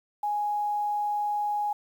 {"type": "tone with quantisation", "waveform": "sine", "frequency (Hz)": 830.6, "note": "G#5", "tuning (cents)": 0, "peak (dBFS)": -25, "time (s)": [0.23, 1.73], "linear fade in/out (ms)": 5, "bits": 9, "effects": []}